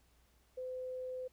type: tone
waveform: sine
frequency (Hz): 510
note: C5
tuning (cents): -44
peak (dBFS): -39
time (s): 0.57-1.28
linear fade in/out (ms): 10
effects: added 60 Hz sine -70 dBFS peak until 1.32 s + pink hiss -72 dBFS RMS until 1.32 s